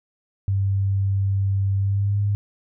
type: tone with pitch glide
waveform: sine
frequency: 98 to 101.81 Hz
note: G2 to G#2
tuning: 0 to -34 cents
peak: -18 dBFS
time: 0.48-2.35 s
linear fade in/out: 0 ms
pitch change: +66 cents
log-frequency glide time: 1.78-2.19 s
effects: none